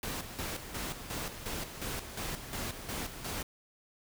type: noise with tremolo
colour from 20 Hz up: pink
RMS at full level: -37 dBFS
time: 0.03-3.43 s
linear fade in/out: 2 ms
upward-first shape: square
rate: 2.8 Hz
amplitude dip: 60%
effects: none